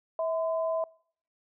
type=tone pair together; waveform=sine; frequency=649 / 1019.3 Hz; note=E5 / C6; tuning=-27 / -46 cents; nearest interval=minor sixth; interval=781 cents; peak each=-27 / -36 dBFS; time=0.19-0.84 s; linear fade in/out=2 ms; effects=noise-tail reverb RT60 0.6 s tail -25 dB re dry